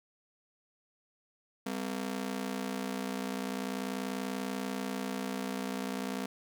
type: ring-modulated tone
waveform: sawtooth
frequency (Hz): 228.4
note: A#3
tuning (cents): -35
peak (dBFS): -27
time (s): 1.66-6.26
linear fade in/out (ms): 5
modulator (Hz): 30.2
effects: none